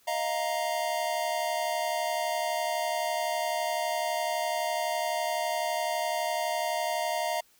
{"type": "chord", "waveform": "square", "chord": "Eb suspended second", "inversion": "none", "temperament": "equal with one note detuned", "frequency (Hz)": [626.6, 698.5, 932.3], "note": ["Eb5", "F5", "Bb5"], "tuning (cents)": [12, 0, 0], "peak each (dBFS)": [-33, -32, -34], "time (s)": [0.07, 7.41], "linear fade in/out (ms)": 10, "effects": ["white hiss -63 dBFS RMS until 7.59 s"]}